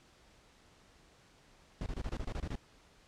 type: noise bursts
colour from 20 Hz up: brown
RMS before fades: -37 dBFS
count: 10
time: 1.81-2.555 s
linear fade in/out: 2 ms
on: 52 ms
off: 25 ms
effects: pink hiss -63 dBFS RMS until 3.07 s + low-pass 7000 Hz 12 dB/octave